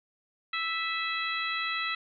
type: harmonic tone with a mistuned harmonic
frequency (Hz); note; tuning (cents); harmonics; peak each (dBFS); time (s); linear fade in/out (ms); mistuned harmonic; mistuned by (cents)
659.3; E5; 0; 2 / 3 / 4 / 5 / 6; -34 / -34 / -35 / -39 / -37; 0.53-1.95; 5; 4; -22
effects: none